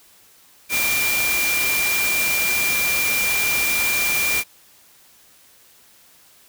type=tone in noise; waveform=sine; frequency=2381 Hz; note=D7; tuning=23 cents sharp; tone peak=-20 dBFS; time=0.69-4.44 s; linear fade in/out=50 ms; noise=white; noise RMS=-23 dBFS; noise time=0.69-4.44 s; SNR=0 dB; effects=white hiss -52 dBFS RMS until 6.48 s